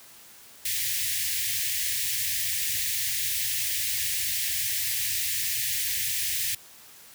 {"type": "band-stop noise", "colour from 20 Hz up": "white", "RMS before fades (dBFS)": -28, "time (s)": [0.65, 6.55], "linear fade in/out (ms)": 5, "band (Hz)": [130, 1700], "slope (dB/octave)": 96, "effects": ["white hiss -50 dBFS RMS until 7.14 s", "high-pass 60 Hz 12 dB/octave"]}